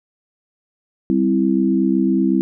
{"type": "chord", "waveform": "sine", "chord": "C major", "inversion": "second", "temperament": "equal", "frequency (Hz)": [196, 261.6, 329.6], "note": ["G3", "C4", "E4"], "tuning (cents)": [0, 0, 0], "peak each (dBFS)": -18, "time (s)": [1.1, 2.41], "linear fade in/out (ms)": 0, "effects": []}